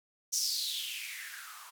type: noise with band-pass filter sweep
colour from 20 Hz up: violet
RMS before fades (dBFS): -37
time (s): 0.32-1.71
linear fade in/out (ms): 20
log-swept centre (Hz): 6100 to 1000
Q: 6.8
effects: none

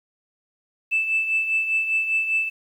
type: tone with tremolo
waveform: sine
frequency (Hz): 2637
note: E7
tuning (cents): 0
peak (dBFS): -16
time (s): 0.91-2.5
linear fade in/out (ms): 20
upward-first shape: triangle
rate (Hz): 5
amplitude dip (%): 65
effects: tanh soft clip ceiling -13 dBFS + 9-bit

